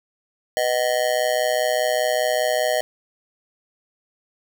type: tone with amplitude modulation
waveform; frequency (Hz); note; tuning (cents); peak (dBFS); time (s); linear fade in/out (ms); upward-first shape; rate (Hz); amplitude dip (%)
square; 622.3; D#5; 0; -15; 0.57-2.81; 0; sine; 125; 100
effects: none